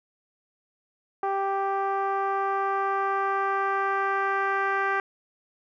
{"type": "tone with low-pass filter sweep", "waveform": "10% pulse", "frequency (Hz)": 392, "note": "G4", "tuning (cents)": 0, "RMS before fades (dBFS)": -26, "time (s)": [1.23, 5], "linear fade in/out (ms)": 2, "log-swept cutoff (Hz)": [900, 1600], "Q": 1.9, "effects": []}